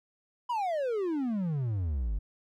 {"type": "exponential sweep", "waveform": "triangle", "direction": "down", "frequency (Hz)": [1008, 46.25], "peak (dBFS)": -26, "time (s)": [0.49, 2.19], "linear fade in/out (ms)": 10, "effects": []}